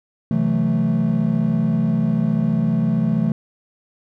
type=chord; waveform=triangle; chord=F# half-diminished seventh; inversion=second; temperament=equal; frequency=130.81 / 164.81 / 185 / 220 Hz; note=C3 / E3 / F#3 / A3; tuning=0 / 0 / 0 / 0 cents; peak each=-22 / -18 / -22 / -17 dBFS; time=0.31-3.32 s; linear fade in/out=2 ms; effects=tanh soft clip ceiling -7 dBFS